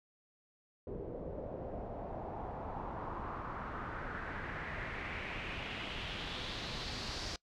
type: noise with low-pass filter sweep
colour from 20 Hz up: pink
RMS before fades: -42 dBFS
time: 0.87-7.36 s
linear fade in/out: 2 ms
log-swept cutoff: 450 to 5100 Hz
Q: 3
effects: noise-tail reverb RT60 0.1 s tail -23 dB re dry